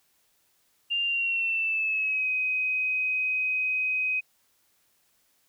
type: tone with pitch glide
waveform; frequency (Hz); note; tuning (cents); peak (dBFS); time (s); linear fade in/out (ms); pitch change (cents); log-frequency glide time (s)
sine; 2794 to 2518; F7 to D#7; 0 to +20; -24; 0.9-4.21; 20; -180; 1.04-2.29
effects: white hiss -68 dBFS RMS until 5.48 s